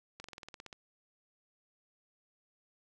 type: slowing click train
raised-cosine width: 0.2 ms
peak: -29 dBFS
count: 11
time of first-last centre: 0.2-0.728 s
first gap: 42 ms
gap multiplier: 1.05
effects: none